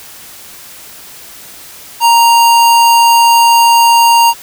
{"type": "tone", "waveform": "square", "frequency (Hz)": 932.3, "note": "A#5", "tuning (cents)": 0, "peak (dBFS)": -5, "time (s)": [2, 4.34], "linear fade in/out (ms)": 50, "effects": ["white hiss -33 dBFS RMS until 4.42 s"]}